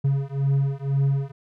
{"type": "beating tone pair", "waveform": "triangle", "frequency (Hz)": [137.1, 139.1], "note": ["C#3", "C#3"], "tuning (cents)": [-19, 6], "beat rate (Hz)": 2, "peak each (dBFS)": -21, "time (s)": [0.04, 1.32], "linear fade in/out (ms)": 10, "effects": []}